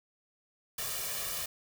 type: noise with comb filter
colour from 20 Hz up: white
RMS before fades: -36 dBFS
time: 0.78-1.46 s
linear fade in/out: 5 ms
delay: 1.7 ms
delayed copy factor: +0.75
effects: none